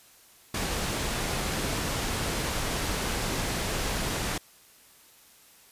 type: low-pass noise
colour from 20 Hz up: pink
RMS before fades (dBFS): -30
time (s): 0.54-4.38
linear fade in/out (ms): 5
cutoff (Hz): 11000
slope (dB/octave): 12
effects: white hiss -56 dBFS RMS until 5.71 s + resampled to 32000 Hz